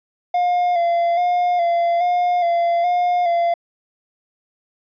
triangle tone with vibrato, 698.5 Hz, F5, in tune, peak -13 dBFS, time 0.34-3.54 s, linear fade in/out 5 ms, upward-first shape square, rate 1.2 Hz, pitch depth 32 cents each way, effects resampled to 11025 Hz

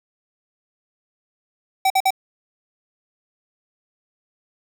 square tone bursts, 767 Hz, G5, 38 cents flat, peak -15 dBFS, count 3, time 1.85-2.106 s, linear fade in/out 5 ms, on 52 ms, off 50 ms, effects none

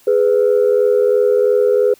sine tone pair together, 415.3 / 498.2 Hz, G#4 / B4, 0 / +15 cents, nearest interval minor third, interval 315 cents, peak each -12 dBFS, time 0.07-1.94 s, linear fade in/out 5 ms, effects tanh soft clip ceiling -5 dBFS + white hiss -50 dBFS RMS until 1.99 s

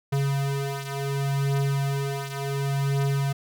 square beating tone pair, 138.59 / 139.28 Hz, C#3 / C#3, 0 / +9 cents, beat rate 0.69 Hz, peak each -26 / -30 dBFS, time 0.12-3.33 s, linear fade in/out 10 ms, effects none

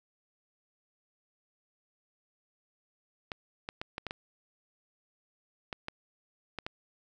clicks, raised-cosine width 0.3 ms, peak -20 dBFS, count 10, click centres 3.318 / 3.689 / 3.815 / 3.981 / 4.067 / 4.109 / 5.728 / 5.884 / 6.587 / 6.665 s, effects none

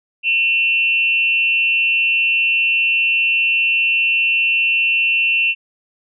sine tone with amplitude modulation, 2700 Hz, E7, 41 cents sharp, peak -10 dBFS, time 0.23-5.55 s, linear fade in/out 50 ms, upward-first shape sine, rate 245 Hz, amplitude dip 65%, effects none

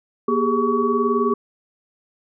sine tone cluster, 238.3 / 395.4 / 414.6 / 1130 Hz, A#3 / G4 / G#4 / C#6, +38 / +15 / -3 / +33 cents, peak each -22 dBFS, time 0.28-1.34 s, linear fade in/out 5 ms, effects none

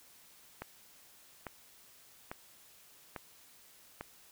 click train, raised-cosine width 0.5 ms, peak -25 dBFS, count 5, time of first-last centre 0.62-4.01 s, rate 1.18 Hz, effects white hiss -60 dBFS RMS until 4.31 s

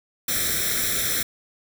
white noise with comb filter, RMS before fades -24 dBFS, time 0.28-1.23 s, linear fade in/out 5 ms, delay 0.53 ms, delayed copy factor +1, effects none

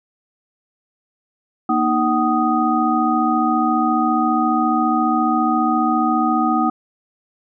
sine tone cluster, 235.5 / 310.1 / 755 / 1245 Hz, A#3 / D#4 / F#5 / D#6, +18 / -6 / +35 / +1 cents, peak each -20 dBFS, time 1.69-6.7 s, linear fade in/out 5 ms, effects none

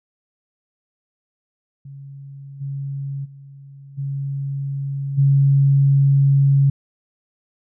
sine tone with level steps, 138.59 Hz, C#3, in tune, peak -34 / -24 / -38 / -22 / -11 dBFS, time 1.85-6.7 s, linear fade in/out 5 ms, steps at 2.6 / 3.24 / 3.97 / 5.17 s, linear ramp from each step 20 ms, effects none

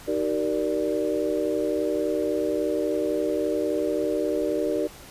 sine chord, Eb major seventh, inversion none, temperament equal with one note detuned, 311.1 / 382.6 / 466.2 / 587.3 Hz, Eb4 / G4 / Bb4 / D5, 0 / -42 / 0 / 0 cents, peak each -28 dBFS, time 0.07-4.88 s, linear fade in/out 20 ms, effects pink hiss -45 dBFS RMS until 5.1 s + resampled to 32000 Hz

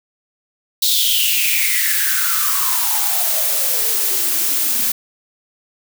blue noise with high-pass filter sweep, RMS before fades -17 dBFS, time 0.82-4.92 s, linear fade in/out 5 ms, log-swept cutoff 3900 to 210 Hz, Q 8, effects none

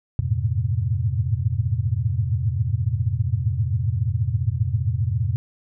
sine tone cluster, 85.3 / 100.9 / 108.8 / 115.8 / 130.7 Hz, F2 / G#2 / A2 / A#2 / C3, -40 / -49 / -19 / -11 / -1 cents, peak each -26 dBFS, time 0.19-5.36 s, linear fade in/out 0 ms, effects none

